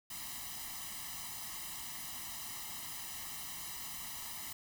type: noise with comb filter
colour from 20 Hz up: white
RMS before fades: -44 dBFS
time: 0.1-4.53 s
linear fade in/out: 5 ms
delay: 1 ms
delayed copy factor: +1
effects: none